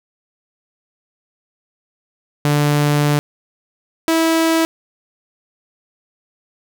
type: tone pair in turn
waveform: sawtooth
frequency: 146.83 / 326 Hz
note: D3 / E4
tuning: 0 / -19 cents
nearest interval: octave + major second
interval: 1381 cents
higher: second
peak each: -9 dBFS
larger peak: neither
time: 2.45-3.19 / 4.08-4.65 s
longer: first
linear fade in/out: 0 ms
effects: none